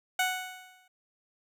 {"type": "tone with exponential decay", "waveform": "15% pulse", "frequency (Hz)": 740, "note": "F#5", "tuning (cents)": 0, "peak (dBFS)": -17, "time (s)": [0.19, 0.88], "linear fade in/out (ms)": 5, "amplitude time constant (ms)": 150, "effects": []}